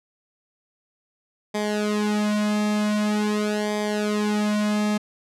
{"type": "tone with flanger", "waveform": "sawtooth", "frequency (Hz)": 210, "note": "G#3", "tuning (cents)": 19, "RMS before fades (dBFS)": -23, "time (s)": [1.54, 4.98], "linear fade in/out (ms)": 10, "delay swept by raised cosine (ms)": [0.72, 2.72], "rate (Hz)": 0.45, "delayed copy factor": -1, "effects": ["low-pass 9000 Hz 12 dB/octave"]}